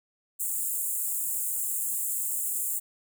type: high-pass noise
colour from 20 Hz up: pink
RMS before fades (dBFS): -30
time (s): 0.39-2.8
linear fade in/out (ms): 20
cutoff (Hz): 7200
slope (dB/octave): 96
effects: none